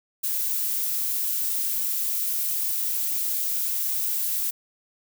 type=noise; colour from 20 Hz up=violet; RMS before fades=-26 dBFS; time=0.23-4.51 s; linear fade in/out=10 ms; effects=none